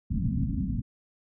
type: low-pass noise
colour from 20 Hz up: white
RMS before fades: -28 dBFS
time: 0.1-0.82 s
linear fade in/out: 20 ms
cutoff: 260 Hz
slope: 96 dB/octave
effects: none